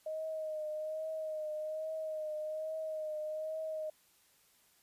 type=tone with vibrato; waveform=sine; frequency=623 Hz; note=D#5; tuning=2 cents sharp; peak=-36 dBFS; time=0.06-3.9 s; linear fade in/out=5 ms; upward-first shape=triangle; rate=1.2 Hz; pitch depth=36 cents each way; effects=white hiss -68 dBFS RMS until 4.82 s + resampled to 32000 Hz